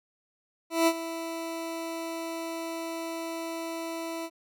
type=tone with ADSR envelope; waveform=20% pulse; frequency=330 Hz; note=E4; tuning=2 cents sharp; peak=-14 dBFS; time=0.7-4.3 s; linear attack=170 ms; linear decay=57 ms; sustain=-14 dB; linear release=53 ms; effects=none